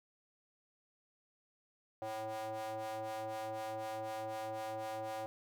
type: ring-modulated tone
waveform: square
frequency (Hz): 110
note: A2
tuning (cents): 0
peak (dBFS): -37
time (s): 2.02-5.26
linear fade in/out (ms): 0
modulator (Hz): 658
effects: none